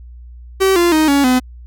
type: tone with pitch steps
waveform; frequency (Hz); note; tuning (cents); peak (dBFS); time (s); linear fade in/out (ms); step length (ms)
45% pulse; 384.1 / 346.2 / 312 / 281.2 / 253.4; G4 / F4 / D#4 / C#4 / B3; -35 / -15 / +5 / +25 / +45; -10; 0.6-1.4; 20; 160
effects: added 60 Hz sine -33 dBFS peak until 1.66 s